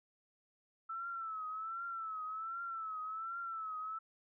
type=tone with vibrato; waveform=sine; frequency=1318.5 Hz; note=E6; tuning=in tune; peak=-39 dBFS; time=0.89-3.99 s; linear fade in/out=10 ms; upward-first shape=triangle; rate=1.3 Hz; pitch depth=90 cents each way; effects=none